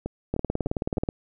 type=two click trains; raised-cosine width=2 ms; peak=-12 / -16 dBFS; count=15 / 4; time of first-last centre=0.34-1.089 / 0.06-0.972 s; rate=18.7 / 3.29 Hz; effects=none